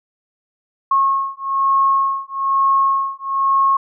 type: beating tone pair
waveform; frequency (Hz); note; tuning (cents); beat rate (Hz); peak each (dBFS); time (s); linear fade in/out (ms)
sine; 1088 / 1089.1; C#6 / C#6; -33 / -31; 1.1; -17; 0.91-3.77; 5
effects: none